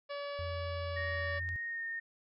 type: harmonic tone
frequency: 571 Hz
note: D5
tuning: 49 cents flat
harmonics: 1 / 2 / 3 / 4 / 5 / 6 / 7 / 8 / 9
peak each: -39 / -45 / -49 / -51 / -53 / -55 / -56 / -57 / -58 dBFS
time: 0.09-1.4 s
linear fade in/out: 20 ms
type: tone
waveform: sine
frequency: 86.7 Hz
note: F2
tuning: 12 cents flat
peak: -38 dBFS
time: 0.39-1.56 s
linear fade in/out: 0 ms
type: tone with vibrato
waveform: sine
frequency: 1846 Hz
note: A#6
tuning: 17 cents flat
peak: -36 dBFS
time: 0.96-2 s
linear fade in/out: 10 ms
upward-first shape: sine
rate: 1.9 Hz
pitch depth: 14 cents each way
type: click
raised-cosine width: 0.2 ms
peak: -35 dBFS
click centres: 1.49 s
effects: none